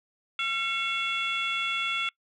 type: tone cluster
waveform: sine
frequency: 1364 / 2187 / 2717 / 3399 Hz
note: F6 / C#7 / F7 / G#7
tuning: -41 / -24 / -48 / +39 cents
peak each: -31 dBFS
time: 0.39-2.09 s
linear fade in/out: 2 ms
effects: noise-tail reverb RT60 0.1 s tail -24 dB re dry + tanh soft clip ceiling -20 dBFS